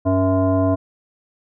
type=tone with frequency modulation; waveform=sine; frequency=279.7 Hz; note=C#4; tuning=16 cents sharp; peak=-14 dBFS; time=0.05-0.76 s; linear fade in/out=20 ms; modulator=376 Hz; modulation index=1.3; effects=none